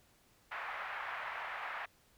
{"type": "band-pass noise", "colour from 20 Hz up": "white", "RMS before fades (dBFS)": -42, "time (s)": [0.51, 1.86], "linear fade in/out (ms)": 10, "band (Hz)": [710, 2000], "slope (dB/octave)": 24, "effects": ["pink hiss -68 dBFS RMS until 2.17 s"]}